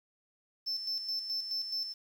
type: tone with tremolo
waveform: sine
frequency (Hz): 5300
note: E8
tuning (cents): +9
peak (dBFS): -29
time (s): 0.66-1.94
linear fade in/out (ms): 20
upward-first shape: square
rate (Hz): 4.7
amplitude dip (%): 60
effects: tanh soft clip ceiling -30 dBFS + 10-bit